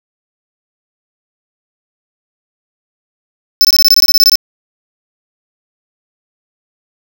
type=tone bursts; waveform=square; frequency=5274 Hz; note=E8; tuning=in tune; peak=-4 dBFS; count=13; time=3.61-4.355 s; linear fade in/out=0 ms; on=37 ms; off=22 ms; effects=none